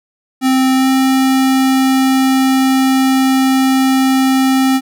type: tone with pitch glide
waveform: square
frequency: 261.5 to 264.2 Hz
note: C4 to C4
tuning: -1 to +17 cents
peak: -10 dBFS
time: 0.41-4.81 s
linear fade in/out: 50 ms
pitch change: +18 cents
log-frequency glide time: 0.75-0.88 s
effects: none